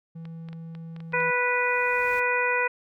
triangle tone, 164.4 Hz, E3, 4 cents flat, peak -34 dBFS, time 0.15-1.31 s, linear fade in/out 10 ms
clicks, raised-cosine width 0.3 ms, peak -31 dBFS, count 8, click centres 0.254 / 0.487 / 0.53 / 0.751 / 0.964 / 1.004 / 1.124 / 1.204 s
pink noise with exponential growth, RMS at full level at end -45 dBFS, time 1-2.2 s, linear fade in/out 5 ms, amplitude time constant 260 ms
harmonic tone, 492.3 Hz, B4, 6 cents flat, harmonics 1 / 2 / 3 / 4 / 5, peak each -28 / -28 / -28 / -28 / -28 dBFS, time 1.13-2.68 s, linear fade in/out 10 ms
effects none

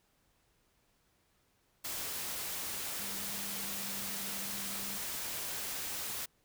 sine tone in noise, 197.8 Hz, G3, 16 cents sharp, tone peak -49 dBFS, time 2.99-4.98 s, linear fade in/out 10 ms, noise white, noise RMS -39 dBFS, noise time 1.84-6.26 s, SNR -13 dB, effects pink hiss -73 dBFS RMS until 6.44 s

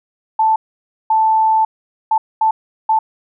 sine tone bursts at uneven times, 880 Hz, A5, in tune, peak -10 dBFS, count 5, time 0.39-0.56 / 1.1-1.65 / 2.11-2.18 / 2.41-2.51 / 2.89-2.99 s, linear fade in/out 5 ms, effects none

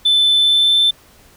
sine tone with pitch glide, 3520 to 3542 Hz, A7 to A7, 0 to +11 cents, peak -8 dBFS, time 0.05-0.91 s, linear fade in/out 10 ms, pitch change +11 cents, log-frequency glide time 0.37-0.78 s, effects tanh soft clip ceiling -8 dBFS + pink hiss -48 dBFS RMS until 1.36 s

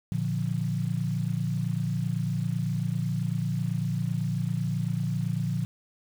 sine chord, Bb major, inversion none, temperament equal, 116.54 / 146.83 / 174.61 Hz, Bb2 / D3 / F3, 0 / 0 / 0 cents, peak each -30 dBFS, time 0.12-5.65 s, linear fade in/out 0 ms, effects 8-bit

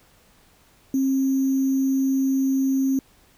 sine tone with sample-and-hold, 268.1 Hz, C4, 42 cents sharp, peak -18 dBFS, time 0.94-2.99 s, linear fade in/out 2 ms, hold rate 6300 Hz, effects pink hiss -57 dBFS RMS until 3.37 s

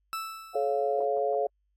40% pulse tone with exponential decay, 1318.5 Hz, E6, in tune, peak -29 dBFS, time 0.13-1.05 s, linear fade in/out 0 ms, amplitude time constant 200 ms
sine chord, A augmented, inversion none, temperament equal with one note detuned, 429.2 / 554.4 / 698.5 Hz, A4 / C#5 / E#5, -43 / 0 / 0 cents, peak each -29 dBFS, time 0.55-1.47 s, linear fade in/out 5 ms
effects added 50 Hz sine -70 dBFS peak until 1.76 s + AAC 48 kbps

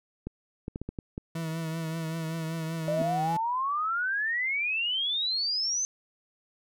clicks, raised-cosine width 3 ms, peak -21 dBFS, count 7, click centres 0.27 / 0.681 / 0.759 / 0.816 / 0.89 / 0.988 / 1.179 s
40% pulse tone with vibrato, 162.2 Hz, E3, 28 cents flat, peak -30 dBFS, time 1.35-3.37 s, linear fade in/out 5 ms, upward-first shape triangle, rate 5.2 Hz, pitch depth 43 cents each way
sine exponential sweep, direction up, 590 to 6280 Hz, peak -26 dBFS, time 2.88-5.85 s, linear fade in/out 0 ms
sine tone with exponential growth, 252.3 Hz, B3, 37 cents sharp, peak -25 dBFS, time 2.93-3.02 s, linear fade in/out 2 ms, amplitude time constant 18 ms
effects none

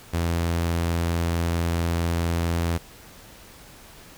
sawtooth tone, 84.5 Hz, E2, 43 cents sharp, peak -18 dBFS, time 0.13-2.78 s, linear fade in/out 10 ms, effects pink hiss -47 dBFS RMS until 4.17 s

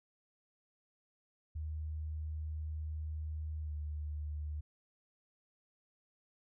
sine tone with pitch glide, 77.4 to 75.15 Hz, D#2 to D2, -9 to +40 cents, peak -37 dBFS, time 1.55-4.61 s, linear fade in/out 10 ms, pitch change -51 cents, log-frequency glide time 3.61-3.73 s, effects none

